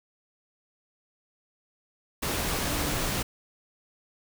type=tone in noise; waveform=sine; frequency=293.7 Hz; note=D4; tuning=in tune; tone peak=-36 dBFS; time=2.67-2.93 s; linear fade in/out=10 ms; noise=pink; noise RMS=-29 dBFS; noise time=2.22-3.23 s; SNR=-10 dB; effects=none